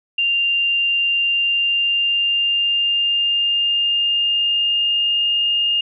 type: tone with pitch glide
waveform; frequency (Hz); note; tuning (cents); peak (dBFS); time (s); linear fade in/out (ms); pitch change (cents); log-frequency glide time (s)
sine; 2789 to 2828; F7 to F7; -3 to +21; -15; 0.18-5.81; 5; +24; 1.26-5.32
effects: none